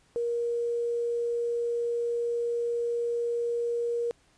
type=tone with quantisation; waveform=sine; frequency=472.2 Hz; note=A#4; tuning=22 cents sharp; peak=-26 dBFS; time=0.16-4.11 s; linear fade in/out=0 ms; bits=9; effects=pink hiss -64 dBFS RMS until 4.37 s + resampled to 22050 Hz